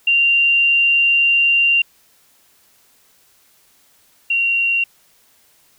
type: tone pair in turn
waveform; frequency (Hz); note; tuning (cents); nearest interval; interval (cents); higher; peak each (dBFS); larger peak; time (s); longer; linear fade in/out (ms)
sine; 2774 / 2755; F7 / F7; -12 / -24; unison; 12; first; -11 / -14; first; 0.07-1.82 / 4.3-4.84; first; 5
effects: white hiss -55 dBFS RMS until 5.78 s